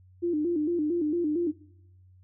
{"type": "tone with vibrato", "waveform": "sine", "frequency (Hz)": 322.9, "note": "E4", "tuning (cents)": -36, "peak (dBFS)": -24, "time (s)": [0.22, 1.52], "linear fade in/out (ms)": 20, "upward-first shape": "square", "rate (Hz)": 4.4, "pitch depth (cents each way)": 120, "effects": ["noise-tail reverb RT60 0.9 s tail -22 dB re dry", "added 92 Hz sine -53 dBFS peak until 2.23 s"]}